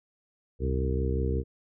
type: harmonic tone with a mistuned harmonic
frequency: 65.41 Hz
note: C2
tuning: in tune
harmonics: 1 / 2 / 3 / 4 / 5 / 6 / 7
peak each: -27 / -33 / -37 / -38 / -38 / -35 / -35 dBFS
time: 0.59-1.44 s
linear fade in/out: 50 ms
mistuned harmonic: 1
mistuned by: +150 cents
effects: none